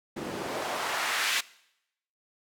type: noise with band-pass filter sweep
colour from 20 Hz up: white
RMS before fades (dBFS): -31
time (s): 0.16-1.41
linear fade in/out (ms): 10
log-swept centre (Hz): 240 to 2600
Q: 1.1
effects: noise-tail reverb RT60 0.8 s tail -21 dB re dry